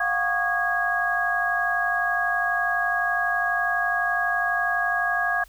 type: tone cluster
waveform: sine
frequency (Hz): 705 / 757 / 1112 / 1214 / 1650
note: F5 / F#5 / C#6 / D#6 / G#6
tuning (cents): +16 / +39 / +5 / -43 / -12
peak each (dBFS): -27 / -32 / -32 / -32 / -23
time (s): 0-5.44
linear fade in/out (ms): 5
effects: added 42 Hz sine -49 dBFS peak until 5.48 s + white hiss -56 dBFS RMS until 5.48 s